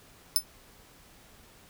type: tone with exponential decay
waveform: 10% pulse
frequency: 5274 Hz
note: E8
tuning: in tune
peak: -11 dBFS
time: 0.36-0.44 s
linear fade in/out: 0 ms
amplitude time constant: 16 ms
effects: pink hiss -56 dBFS RMS until 1.69 s